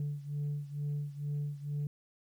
sine beating tone pair, 144.9 / 147.1 Hz, D3 / D3, -23 / +3 cents, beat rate 2.2 Hz, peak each -34 / -37 dBFS, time 0-1.87 s, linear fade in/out 2 ms, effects tanh soft clip ceiling -30 dBFS + 11-bit

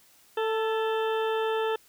harmonic tone with a mistuned harmonic, 442.9 Hz, A4, 11 cents sharp, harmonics 1 / 2 / 3 / 4 / 6 / 7 / 8, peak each -26 / -32 / -36 / -38 / -42 / -43 / -44 dBFS, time 0.37-1.76 s, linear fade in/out 5 ms, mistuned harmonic 4, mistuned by -32 cents, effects white hiss -59 dBFS RMS until 1.88 s

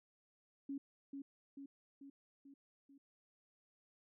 sine tone with echo, 277.2 Hz, C#4, in tune, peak -40 dBFS, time 0.69-0.78 s, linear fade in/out 5 ms, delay 440 ms, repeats 5, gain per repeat -4 dB, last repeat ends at 2.98 s, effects none

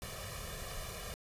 pink noise with comb filter, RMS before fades -43 dBFS, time 0.02-1.14 s, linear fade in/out 0 ms, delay 1.7 ms, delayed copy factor +0.95, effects resampled to 32000 Hz

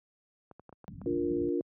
clicks, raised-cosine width 1 ms, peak -35 dBFS, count 7, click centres 0.513 / 0.596 / 0.693 / 0.727 / 0.843 / 0.881 / 1.016 s
pink low-pass noise, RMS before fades -41 dBFS, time 0.88-1.49 s, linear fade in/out 0 ms, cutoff 240 Hz, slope 48 dB/octave
sine chord, Bb major, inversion first, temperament just, 291.4 / 349.6 / 466.2 Hz, D4 / F4 / Bb4, -13 / +2 / 0 cents, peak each -32 / -30 / -35 dBFS, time 1.06-1.61 s, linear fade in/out 2 ms
effects high-pass 80 Hz 12 dB/octave

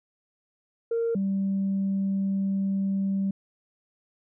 sine tone pair in turn, 461.9 / 194.99 Hz, A#4 / G3, -16 / -9 cents, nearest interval octave + minor third, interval 1493 cents, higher first, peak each -22 / -22 dBFS, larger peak neither, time 0.91-1.15 / 1.15-3.31 s, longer second, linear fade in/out 5 ms, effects tanh soft clip ceiling -20 dBFS

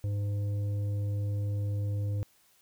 sine tone with frequency modulation, 102.1 Hz, G#2, 29 cents flat, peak -28 dBFS, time 0.04-2.23 s, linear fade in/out 0 ms, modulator 407 Hz, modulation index 0.24, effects white hiss -65 dBFS RMS until 2.61 s

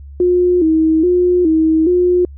sine tone with vibrato, 337.6 Hz, E4, 41 cents sharp, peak -9 dBFS, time 0.2-2.25 s, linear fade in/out 2 ms, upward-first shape square, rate 1.2 Hz, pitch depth 100 cents each way, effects added 70 Hz sine -31 dBFS peak until 2.37 s

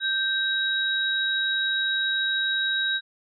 sine tone pair together, 1568 / 3825 Hz, G6 / A#7, 0 / +44 cents, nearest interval octave + minor third, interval 1544 cents, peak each -25 dBFS, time 0-3.01 s, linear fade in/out 50 ms, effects none

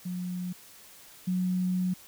sine tone pair in turn, 180 / 182.83 Hz, F#3 / F#3, -47 / -20 cents, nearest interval unison, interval 27 cents, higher second, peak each -31 / -25 dBFS, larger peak second, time 0.05-0.53 / 1.27-1.94 s, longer second, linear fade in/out 10 ms, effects white hiss -52 dBFS RMS until 2.07 s

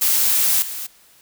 blue noise with level steps, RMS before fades -17 / -29 dBFS, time 0.01-0.87 s, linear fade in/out 10 ms, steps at 0.62 s, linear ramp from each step 2 ms, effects white hiss -52 dBFS RMS until 1.21 s

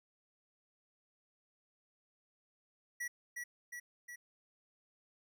square tone with echo, 1937 Hz, B6, 34 cents flat, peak -38 dBFS, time 3-3.08 s, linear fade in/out 10 ms, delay 360 ms, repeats 3, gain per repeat -3 dB, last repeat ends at 4.16 s, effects none

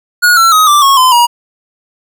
square tone with pitch steps, 1447 / 1350.1 / 1259.7 / 1175.3 / 1096.6 / 1023.2 / 954.7 Hz, F#6 / E6 / D#6 / D6 / C#6 / C6 / A#5, -39 / +41 / +21 / +1 / -19 / -39 / +41 cents, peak -5 dBFS, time 0.22-1.27 s, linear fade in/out 20 ms, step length 150 ms, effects none

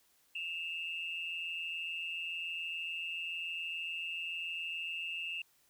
sine tone pair together, 2627 / 2794 Hz, E7 / F7, -7 / 0 cents, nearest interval minor second, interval 107 cents, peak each -39 / -39 dBFS, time 0.35-5.42 s, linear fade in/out 5 ms, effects tanh soft clip ceiling -29 dBFS + white hiss -70 dBFS RMS until 5.69 s

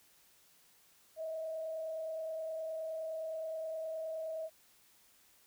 sine tone with frequency modulation, 640 Hz, D#5, 49 cents sharp, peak -37 dBFS, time 1.16-4.5 s, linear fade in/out 50 ms, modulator 29.6 Hz, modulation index 0.38, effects white hiss -66 dBFS RMS until 5.46 s

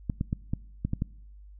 clicks, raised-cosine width 5 ms, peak -15 dBFS, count 7, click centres 0.098 / 0.211 / 0.329 / 0.535 / 0.85 / 0.934 / 1.021 s, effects noise-tail reverb RT60 0.8 s tail -24 dB re dry + added 50 Hz sine -46 dBFS peak until 1.59 s

